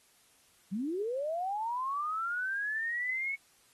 sine linear sweep, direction up, 176.8 to 2222 Hz, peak -31 dBFS, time 0.71-3.36 s, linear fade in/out 20 ms, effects white hiss -65 dBFS RMS until 3.73 s + AAC 32 kbps

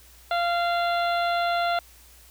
harmonic tone with a mistuned harmonic, 692 Hz, F5, 16 cents flat, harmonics 1 / 2 / 3 / 4 / 5 / 6, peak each -23 / -28 / -36 / -38 / -36 / -38 dBFS, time 0.31-1.79 s, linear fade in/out 2 ms, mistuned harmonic 6, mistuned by -28 cents, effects added 60 Hz sine -53 dBFS peak until 2.3 s + white hiss -53 dBFS RMS until 2.3 s

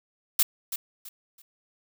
blue noise with echo, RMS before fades -20 dBFS, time 0.39-0.43 s, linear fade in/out 5 ms, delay 330 ms, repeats 3, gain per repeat -11 dB, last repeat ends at 1.42 s, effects none

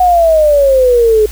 sine exponential sweep, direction down, 740 to 420.7 Hz, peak -5 dBFS, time 0-1.26 s, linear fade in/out 5 ms, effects added 55 Hz sine -23 dBFS peak until 1.31 s + white hiss -33 dBFS RMS until 1.31 s

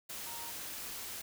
sine tone in noise, 932.3 Hz, A#5, in tune, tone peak -48 dBFS, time 0.26-0.51 s, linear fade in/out 10 ms, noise white, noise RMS -43 dBFS, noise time 0.09-1.22 s, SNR -8 dB, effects none

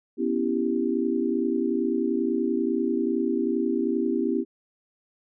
sine chord, C# half-diminished seventh, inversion third, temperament equal, 246.9 / 277.2 / 329.6 / 392 Hz, B3 / C#4 / E4 / G4, 0 / 0 / 0 / 0 cents, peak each -27 / -29 / -27 / -28 dBFS, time 0.17-4.45 s, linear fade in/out 50 ms, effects none

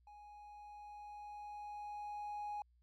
triangle tone with level ramp, 830.6 Hz, G#5, in tune, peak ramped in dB -53 to -37 dBFS, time 0.07-2.62 s, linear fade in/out 2 ms, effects tanh soft clip ceiling -35 dBFS + added 60 Hz sine -68 dBFS peak until 2.82 s

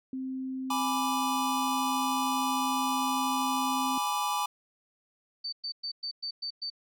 sine tone, 261.6 Hz, C4, in tune, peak -32 dBFS, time 0.13-3.98 s, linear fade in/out 2 ms
square chord, G# diminished, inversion none, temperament equal, 830.6 / 987.8 / 1174.7 Hz, G#5 / B5 / D6, 0 / 0 / 0 cents, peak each -33 dBFS, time 0.7-4.46 s, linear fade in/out 5 ms
sine tone bursts, 4571 Hz, D8, 48 cents flat, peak -32 dBFS, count 7, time 5.44-6.702 s, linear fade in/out 10 ms, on 86 ms, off 110 ms
effects none

